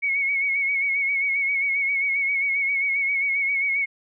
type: tone with vibrato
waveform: sine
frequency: 2214 Hz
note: C#7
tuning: 3 cents flat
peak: -20 dBFS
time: 0.02-3.86 s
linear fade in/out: 20 ms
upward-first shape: sine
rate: 7.5 Hz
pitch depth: 47 cents each way
effects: none